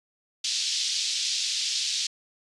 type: band-pass noise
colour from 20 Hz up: pink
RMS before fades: -28 dBFS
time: 0.44-2.07 s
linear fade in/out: 5 ms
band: 3500 to 6100 Hz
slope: 24 dB/octave
effects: resampled to 24000 Hz